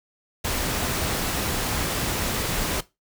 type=noise; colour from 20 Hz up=pink; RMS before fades=-26 dBFS; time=0.44-2.81 s; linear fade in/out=10 ms; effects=noise-tail reverb RT60 0.2 s tail -17 dB re dry